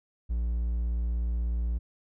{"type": "tone", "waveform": "triangle", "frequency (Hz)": 58.27, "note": "A#1", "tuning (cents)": 0, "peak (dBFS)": -24, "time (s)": [0.29, 1.79], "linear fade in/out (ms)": 20, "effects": []}